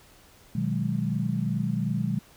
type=chord; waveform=sine; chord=G# minor seventh; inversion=first; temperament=equal; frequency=123.47 / 155.56 / 185 / 207.7 Hz; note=B2 / D#3 / F#3 / G#3; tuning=0 / 0 / 0 / 0 cents; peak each=-30 dBFS; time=0.55-2.19 s; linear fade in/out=5 ms; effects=pink hiss -55 dBFS RMS until 2.36 s